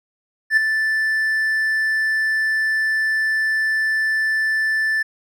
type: tone with ADSR envelope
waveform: triangle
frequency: 1760 Hz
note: A6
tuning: in tune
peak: -7 dBFS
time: 0.5-5.03 s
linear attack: 72 ms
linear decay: 4 ms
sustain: -8 dB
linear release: 11 ms
effects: tanh soft clip ceiling -3 dBFS